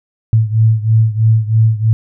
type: beating tone pair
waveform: sine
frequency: 110 / 113.1 Hz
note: A2 / A2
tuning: 0 / +48 cents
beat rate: 3.1 Hz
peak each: -10 / -13 dBFS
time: 0.33-1.93 s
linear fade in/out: 0 ms
effects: none